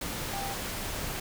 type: tone in noise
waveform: sine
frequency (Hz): 791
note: G5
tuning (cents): +15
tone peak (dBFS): -35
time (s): 0.33-0.54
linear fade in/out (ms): 5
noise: pink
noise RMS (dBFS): -35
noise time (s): 0.01-1.2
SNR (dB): -3
effects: none

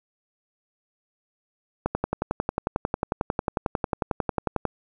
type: click train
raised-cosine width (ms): 1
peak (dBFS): -9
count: 32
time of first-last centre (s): 1.86-4.653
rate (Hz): 11.1
effects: none

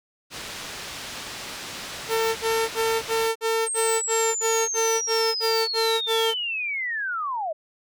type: low-pass noise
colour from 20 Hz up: white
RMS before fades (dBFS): -36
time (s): 0.3-3.31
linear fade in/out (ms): 50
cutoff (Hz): 5200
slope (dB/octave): 12
type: tone bursts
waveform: sawtooth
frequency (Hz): 450.1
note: A4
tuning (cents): +39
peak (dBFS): -17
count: 13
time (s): 2.08-6.344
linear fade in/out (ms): 50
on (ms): 280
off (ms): 52
type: linear sweep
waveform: sine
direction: down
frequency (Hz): 8550 to 596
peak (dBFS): -25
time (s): 3.66-7.53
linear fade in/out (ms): 10
effects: none

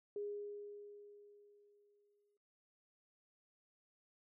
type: tone with exponential decay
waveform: sine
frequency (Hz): 411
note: G#4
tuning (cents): -18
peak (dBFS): -39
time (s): 0.16-2.37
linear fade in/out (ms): 2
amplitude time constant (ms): 480
effects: noise-tail reverb RT60 0.4 s tail -22 dB re dry

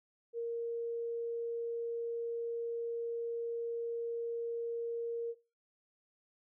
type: tone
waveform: sine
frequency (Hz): 466.2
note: A#4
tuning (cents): 0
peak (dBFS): -34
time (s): 0.33-5.35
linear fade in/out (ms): 50
effects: noise-tail reverb RT60 0.3 s tail -19 dB re dry

